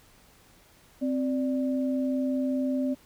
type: tone pair together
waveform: sine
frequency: 261.6 / 587.3 Hz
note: C4 / D5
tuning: 0 / 0 cents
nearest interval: octave + major second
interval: 1400 cents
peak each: -25 / -33 dBFS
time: 1.01-2.95 s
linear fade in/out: 20 ms
effects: pink hiss -58 dBFS RMS until 3.05 s